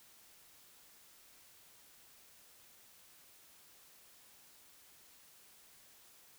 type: silence
effects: white hiss -62 dBFS RMS until 6.38 s